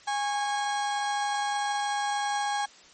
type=tone pair together; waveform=35% pulse; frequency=821.5 / 1100 Hz; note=G#5 / C#6; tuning=-19 / -14 cents; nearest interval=perfect fourth; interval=505 cents; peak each=-25 / -36 dBFS; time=0.07-2.66 s; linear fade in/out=10 ms; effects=white hiss -53 dBFS RMS until 2.93 s + MP3 32 kbps